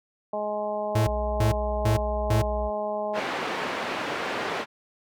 harmonic tone, 209.9 Hz, G#3, 19 cents sharp, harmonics 1 / 2 / 3 / 4 / 5, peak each -38 / -36 / -28 / -33 / -38 dBFS, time 0.33-3.2 s, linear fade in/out 5 ms
45% pulse tone bursts, 110 Hz, A2, in tune, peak -20 dBFS, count 4, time 0.95-2.42 s, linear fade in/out 5 ms, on 120 ms, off 330 ms
sine tone with pitch glide, 61.74 to 61.38 Hz, B1 to B1, 0 to -10 cents, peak -28 dBFS, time 1.04-2.71 s, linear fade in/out 50 ms, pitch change -10 cents, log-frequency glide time 2.34-2.59 s
pink band-pass noise, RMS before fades -30 dBFS, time 3.13-4.66 s, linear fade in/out 50 ms, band 360 to 2500 Hz, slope 12 dB/octave
effects none

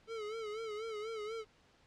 square tone with vibrato, 436 Hz, A4, 16 cents flat, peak -40 dBFS, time 0.07-1.45 s, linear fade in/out 50 ms, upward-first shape sine, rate 4.1 Hz, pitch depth 81 cents each way, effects pink hiss -67 dBFS RMS until 1.86 s + low-pass 5000 Hz 12 dB/octave

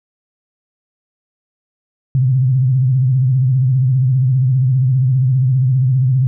sine tone with vibrato, 129.5 Hz, C3, 17 cents flat, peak -10 dBFS, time 2.15-6.27 s, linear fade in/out 0 ms, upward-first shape sine, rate 15 Hz, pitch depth 94 cents each way, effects none

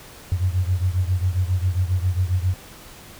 sine beating tone pair, 89.2 / 96.6 Hz, F2 / G2, +37 / -25 cents, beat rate 7.4 Hz, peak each -20 / -23 dBFS, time 0.32-2.54 s, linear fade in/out 0 ms, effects pink hiss -43 dBFS RMS until 3.19 s

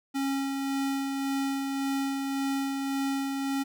square tone with tremolo, 273.5 Hz, C#4, 23 cents flat, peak -27 dBFS, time 0.14-3.64 s, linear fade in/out 20 ms, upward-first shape sine, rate 1.8 Hz, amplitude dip 30%, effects none

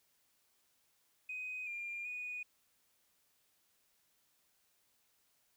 sine tone with pitch steps, 2506 / 2398 / 2470 Hz, D#7 / D7 / D#7, +12 / +36 / -13 cents, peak -39 dBFS, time 1.29-2.43 s, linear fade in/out 5 ms, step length 380 ms, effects tanh soft clip ceiling -35 dBFS + white hiss -75 dBFS RMS until 5.56 s

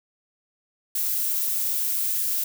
violet noise, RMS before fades -25 dBFS, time 0.95-2.44 s, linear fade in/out 5 ms, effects none

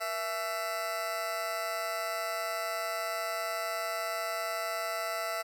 20% pulse tone with amplitude modulation, 666 Hz, E5, 18 cents sharp, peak -24 dBFS, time 0-5.43 s, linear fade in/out 20 ms, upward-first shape sine, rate 189 Hz, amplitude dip 65%, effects 11-bit

